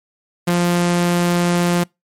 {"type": "tone", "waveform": "sawtooth", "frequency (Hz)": 174.61, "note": "F3", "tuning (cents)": 0, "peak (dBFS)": -10, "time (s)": [0.47, 1.84], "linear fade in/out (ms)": 10, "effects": ["noise-tail reverb RT60 0.2 s tail -26 dB re dry", "MP3 64 kbps"]}